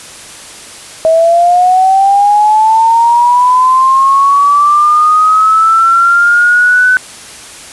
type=linear sweep; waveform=sine; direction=up; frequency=639 to 1511 Hz; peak=-4 dBFS; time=1.05-6.97 s; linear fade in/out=0 ms; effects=white hiss -30 dBFS RMS until 7.72 s + resampled to 24000 Hz